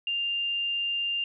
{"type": "tone", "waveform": "sine", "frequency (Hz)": 2796, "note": "F7", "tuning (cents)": 1, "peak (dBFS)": -26, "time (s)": [0.07, 1.24], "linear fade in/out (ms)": 2, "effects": []}